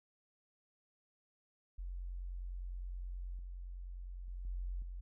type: tone with level steps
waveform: sine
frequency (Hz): 44.84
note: F1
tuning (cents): +46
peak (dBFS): -40 / -43 / -41 / -37 / -42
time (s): 1.78-5.01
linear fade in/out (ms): 10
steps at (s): 3.39 / 4.28 / 4.45 / 4.82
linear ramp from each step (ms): 2
effects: none